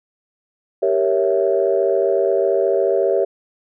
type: chord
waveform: sine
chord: G diminished seventh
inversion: none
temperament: equal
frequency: 392 / 466.2 / 554.4 / 659.3 Hz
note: G4 / Bb4 / Db5 / Fb5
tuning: 0 / 0 / 0 / 0 cents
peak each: -18 / -21 / -19 / -21 dBFS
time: 0.82-3.25 s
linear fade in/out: 10 ms
effects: tanh soft clip ceiling -4 dBFS